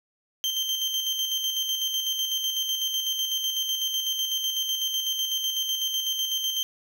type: tone with tremolo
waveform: 35% pulse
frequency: 3136 Hz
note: G7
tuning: in tune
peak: -22 dBFS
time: 0.44-6.63 s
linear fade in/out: 0 ms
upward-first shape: square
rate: 8 Hz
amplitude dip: 40%
effects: none